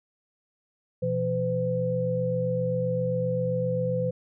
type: tone cluster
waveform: sine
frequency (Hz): 122.6 / 170.2 / 507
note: B2 / F3 / B4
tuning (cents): -12 / -44 / +45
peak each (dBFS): -30 / -30 / -26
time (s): 1.02-4.11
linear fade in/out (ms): 10
effects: none